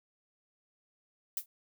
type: noise with exponential decay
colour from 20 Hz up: violet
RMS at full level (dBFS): -29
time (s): 1.37-1.46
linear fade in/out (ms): 2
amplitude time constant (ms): 19
effects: none